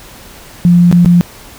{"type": "tone with dropouts", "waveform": "sine", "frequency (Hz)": 174.61, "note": "F3", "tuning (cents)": 0, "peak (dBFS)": -3, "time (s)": [0.65, 1.21], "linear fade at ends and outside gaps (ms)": 0, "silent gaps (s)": [[0.914, 0.926], [1.048, 1.059]], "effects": ["pink hiss -35 dBFS RMS until 1.58 s"]}